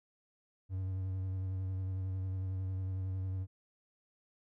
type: tone with vibrato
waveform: triangle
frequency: 94.2 Hz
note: F#2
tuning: 32 cents sharp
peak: -32 dBFS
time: 0.69-3.47 s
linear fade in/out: 50 ms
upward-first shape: sine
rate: 11 Hz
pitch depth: 23 cents each way
effects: none